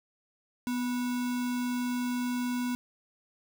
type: tone with sample-and-hold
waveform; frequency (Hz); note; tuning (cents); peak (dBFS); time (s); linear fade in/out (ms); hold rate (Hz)
sine; 246.9; B3; 0; -28; 0.67-2.75; 0; 1225
effects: none